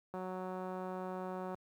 click train, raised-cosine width 1 ms, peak -29 dBFS, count 261, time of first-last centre 0.14-1.545 s, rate 185 Hz, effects high-pass 80 Hz 12 dB/octave + 11-bit

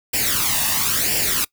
white noise with flanger, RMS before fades -20 dBFS, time 0.13-1.45 s, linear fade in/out 10 ms, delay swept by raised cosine 0.39 to 1.11 ms, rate 0.98 Hz, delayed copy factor +0.7, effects noise-tail reverb RT60 0.1 s tail -23 dB re dry

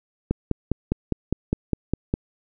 click train, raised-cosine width 3 ms, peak -8 dBFS, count 10, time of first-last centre 0.31-2.139 s, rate 4.92 Hz, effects none

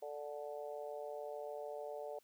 harmonic tone with a mistuned harmonic, 146.83 Hz, D3, in tune, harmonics 3 / 4 / 5 / 6, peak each -47 / -45 / -50 / -56 dBFS, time 0.02-2.19 s, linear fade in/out 5 ms, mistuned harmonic 6, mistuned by -18 cents, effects white hiss -73 dBFS RMS until 2.23 s + high-pass 80 Hz 12 dB/octave

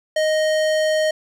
sine tone with hard clipping, 622.3 Hz, D#5, in tune, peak -18 dBFS, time 0.16-1.11 s, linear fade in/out 5 ms, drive 18 dB, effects none

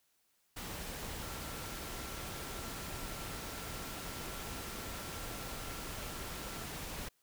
sine tone in noise, 1358 Hz, F6, 49 cents flat, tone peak -54 dBFS, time 1.22-6.66 s, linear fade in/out 10 ms, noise pink, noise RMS -43 dBFS, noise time 0.56-7.09 s, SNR -14 dB, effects white hiss -75 dBFS RMS until 7.22 s

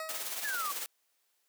20% pulse tone with exponential decay, 636 Hz, D#5, 38 cents sharp, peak -30 dBFS, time 0-0.51 s, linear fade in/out 1 ms, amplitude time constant 110 ms
white noise with tremolo, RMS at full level -36 dBFS, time 0.09-0.86 s, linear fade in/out 0 ms, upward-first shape sine, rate 18 Hz, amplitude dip 45%
sine exponential sweep, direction down, 1770 to 1110 Hz, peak -33 dBFS, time 0.44-0.72 s, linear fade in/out 10 ms
effects white hiss -75 dBFS RMS until 1.48 s + high-pass 400 Hz 12 dB/octave

